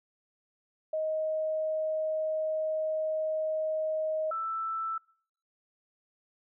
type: tone pair in turn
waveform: sine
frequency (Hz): 627 / 1324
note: D#5 / E6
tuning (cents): +13 / +7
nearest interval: octave + minor second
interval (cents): 1294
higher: second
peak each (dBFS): -28 / -30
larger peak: first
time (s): 0.93-4.31 / 4.31-4.98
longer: first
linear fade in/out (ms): 5
effects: noise-tail reverb RT60 0.6 s tail -26 dB re dry